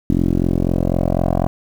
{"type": "tone with low-pass filter sweep", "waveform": "10% pulse", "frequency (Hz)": 44, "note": "F1", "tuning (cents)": 14, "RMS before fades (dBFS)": -17, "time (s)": [0.1, 1.47], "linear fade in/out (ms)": 0, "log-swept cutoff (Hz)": [300, 780], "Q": 2.5, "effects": ["7-bit"]}